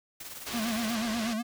white noise with tremolo, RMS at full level -40 dBFS, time 0.2-0.95 s, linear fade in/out 5 ms, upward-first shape triangle, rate 19 Hz, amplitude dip 60%
white low-pass noise, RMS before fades -38 dBFS, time 0.46-1.34 s, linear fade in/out 10 ms, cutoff 4700 Hz, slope 12 dB/octave
square tone with vibrato, 226.2 Hz, A3, 48 cents sharp, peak -30 dBFS, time 0.53-1.43 s, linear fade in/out 20 ms, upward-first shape sine, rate 8.2 Hz, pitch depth 99 cents each way
effects none

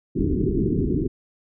white low-pass noise, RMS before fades -22 dBFS, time 0.15-1.08 s, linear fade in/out 10 ms, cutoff 410 Hz, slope 96 dB/octave, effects none

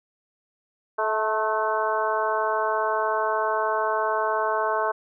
harmonic tone with a mistuned harmonic, 216.8 Hz, A3, 25 cents flat, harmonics 2 / 3 / 4 / 5 / 6 / 7, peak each -29 / -27 / -28 / -27 / -33 / -31 dBFS, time 0.98-4.92 s, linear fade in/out 10 ms, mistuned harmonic 4, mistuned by +33 cents, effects none

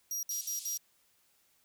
sawtooth tone bursts, 5730 Hz, F8, 44 cents sharp, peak -31 dBFS, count 4, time 0.11-0.773 s, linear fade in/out 2 ms, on 120 ms, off 61 ms
white band-pass noise, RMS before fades -46 dBFS, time 0.3-0.78 s, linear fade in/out 10 ms, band 3700 to 10000 Hz, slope 24 dB/octave
effects white hiss -70 dBFS RMS until 1.64 s

